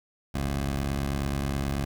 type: tone pair together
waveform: 15% pulse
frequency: 43.34 / 69.4 Hz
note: F1 / C#2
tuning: -12 / +3 cents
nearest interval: minor sixth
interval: 815 cents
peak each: -30 / -21 dBFS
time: 0.34-1.85 s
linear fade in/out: 10 ms
effects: 10-bit